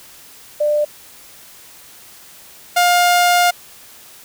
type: tone pair in turn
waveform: sine / sawtooth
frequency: 595 / 707.5 Hz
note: D5 / F5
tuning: +22 / +22 cents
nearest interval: minor third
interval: 300 cents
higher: second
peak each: -13 / -7 dBFS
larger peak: second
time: 0.6-0.85 / 2.76-3.51 s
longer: second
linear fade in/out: 10 ms
effects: white hiss -42 dBFS RMS until 4.24 s